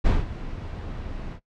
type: noise with ADSR envelope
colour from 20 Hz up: brown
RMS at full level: -18 dBFS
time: 0.04-1.4 s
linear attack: 22 ms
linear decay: 180 ms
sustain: -15 dB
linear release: 75 ms
effects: noise-tail reverb RT60 0.1 s tail -18 dB re dry + low-pass 4000 Hz 12 dB/octave